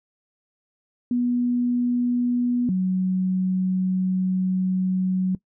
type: tone pair in turn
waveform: sine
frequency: 244 / 185.93 Hz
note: B3 / F#3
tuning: -21 / +9 cents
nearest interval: perfect fourth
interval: 470 cents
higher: first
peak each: -19 / -19 dBFS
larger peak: neither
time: 1.11-2.69 / 2.69-5.35 s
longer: second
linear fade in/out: 2 ms
effects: noise-tail reverb RT60 0.1 s tail -20 dB re dry